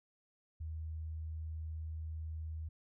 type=tone; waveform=sine; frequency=79.3 Hz; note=D#2; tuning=33 cents sharp; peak=-39 dBFS; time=0.6-2.69 s; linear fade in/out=10 ms; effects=none